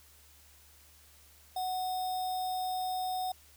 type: tone with sample-and-hold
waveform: sine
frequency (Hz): 740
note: F#5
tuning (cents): 0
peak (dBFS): -31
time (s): 1.56-3.32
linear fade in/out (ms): 5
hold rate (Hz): 4410
effects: added 73 Hz sine -62 dBFS peak until 3.56 s + white hiss -60 dBFS RMS until 3.56 s